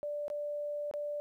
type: tone with dropouts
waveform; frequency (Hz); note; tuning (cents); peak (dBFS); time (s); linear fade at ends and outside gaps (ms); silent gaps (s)
sine; 587.3; D5; 0; -34; 0.03-1.2; 0; 0.281-0.301 / 0.912-0.938
effects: 12-bit